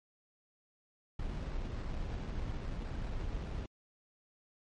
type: noise with sample-and-hold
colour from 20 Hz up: brown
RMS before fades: -38 dBFS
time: 1.19-3.66 s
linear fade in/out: 5 ms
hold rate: 3150 Hz
effects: low-pass 5000 Hz 12 dB/octave + MP3 48 kbps